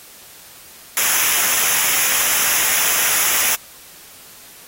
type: noise with comb filter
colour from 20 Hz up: white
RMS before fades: -17 dBFS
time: 0.97-3.55 s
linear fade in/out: 0 ms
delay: 0.23 ms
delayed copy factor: -0.7
effects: white hiss -42 dBFS RMS until 4.67 s + AAC 48 kbps